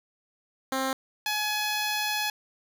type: tone pair in turn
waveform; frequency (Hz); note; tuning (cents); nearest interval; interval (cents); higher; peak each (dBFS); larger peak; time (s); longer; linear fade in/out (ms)
10% pulse; 264.9 / 844.4; C4 / G#5; +22 / +29; octave + minor sixth; 2007; second; -18; neither; 0.72-0.93 / 1.26-2.3; second; 2
effects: none